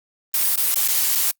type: noise with dropouts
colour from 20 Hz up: blue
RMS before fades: -19 dBFS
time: 0.34-1.31 s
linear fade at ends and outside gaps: 2 ms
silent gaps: 0.559-0.575 / 0.744-0.758 / 0.878-0.884 / 1.152-1.156 s
effects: noise-tail reverb RT60 0.1 s tail -26 dB re dry + Opus 32 kbps